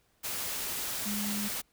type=tone in noise; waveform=sine; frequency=206.7 Hz; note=G#3; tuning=8 cents flat; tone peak=-33 dBFS; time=1.05-1.49 s; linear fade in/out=20 ms; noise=white; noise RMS=-35 dBFS; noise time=0.23-1.62 s; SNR=-1 dB; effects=pink hiss -70 dBFS RMS until 1.72 s